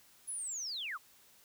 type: linear sweep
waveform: sine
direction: down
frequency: 10760 to 987.8 Hz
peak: -37 dBFS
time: 0.27-0.98 s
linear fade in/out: 20 ms
effects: white hiss -63 dBFS RMS until 1.44 s